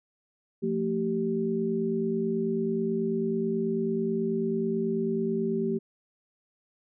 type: tone cluster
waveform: sine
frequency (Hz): 174.6 / 223.8 / 387.6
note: F3 / A3 / G4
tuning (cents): 0 / +30 / -20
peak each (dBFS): -33 / -29 / -28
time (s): 0.62-5.79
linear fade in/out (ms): 20
effects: none